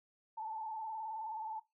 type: tone with vibrato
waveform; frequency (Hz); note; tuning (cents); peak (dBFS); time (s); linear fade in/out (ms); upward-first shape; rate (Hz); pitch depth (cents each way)
sine; 880; A5; 0; -39; 0.37-1.6; 10; square; 19; 40
effects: noise-tail reverb RT60 0.2 s tail -19 dB re dry